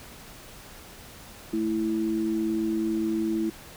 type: tone pair together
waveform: sine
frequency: 219.8 / 329 Hz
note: A3 / E4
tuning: -2 / -3 cents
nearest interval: perfect fifth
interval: 699 cents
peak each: -29 / -25 dBFS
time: 1.53-3.5 s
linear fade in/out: 5 ms
effects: pink hiss -46 dBFS RMS until 3.76 s